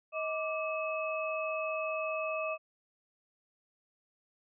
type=tone cluster; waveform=sine; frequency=632 / 1173 / 2576 Hz; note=D#5 / D6 / E7; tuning=+27 / -2 / -41 cents; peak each=-34 / -38 / -38 dBFS; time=0.12-2.58 s; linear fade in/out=50 ms; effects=none